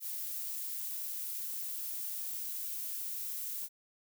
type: noise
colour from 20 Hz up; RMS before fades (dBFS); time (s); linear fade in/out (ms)
violet; -39; 0-3.69; 50
effects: none